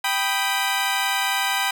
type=chord; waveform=15% pulse; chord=G augmented; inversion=none; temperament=equal; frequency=784 / 987.8 / 1244.5 Hz; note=G5 / B5 / D#6; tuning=0 / 0 / 0 cents; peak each=-17 / -18 / -23 dBFS; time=0.04-1.71 s; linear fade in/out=5 ms; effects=none